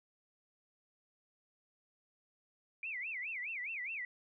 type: tone with vibrato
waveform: sine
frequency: 2300 Hz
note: D7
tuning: 37 cents flat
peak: -38 dBFS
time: 2.83-4.05 s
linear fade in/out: 2 ms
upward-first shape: sine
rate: 4.8 Hz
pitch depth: 290 cents each way
effects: none